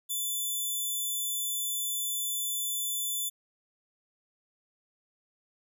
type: tone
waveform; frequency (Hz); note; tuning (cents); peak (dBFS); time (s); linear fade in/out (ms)
5% pulse; 3500; A7; -10; -22; 0.09-3.3; 20
effects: none